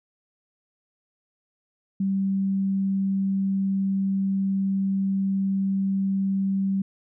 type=tone; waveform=sine; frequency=194.2 Hz; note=G3; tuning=16 cents flat; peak=-21 dBFS; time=2-6.82 s; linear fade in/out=5 ms; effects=none